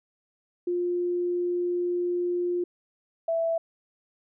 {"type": "tone pair in turn", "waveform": "sine", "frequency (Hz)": [352.9, 661.2], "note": ["F4", "E5"], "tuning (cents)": [18, 5], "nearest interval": "major seventh", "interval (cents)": 1087, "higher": "second", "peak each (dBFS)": [-24, -23], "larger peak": "second", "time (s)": [[0.67, 2.64], [3.28, 3.58]], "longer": "first", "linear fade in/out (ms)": 5, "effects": []}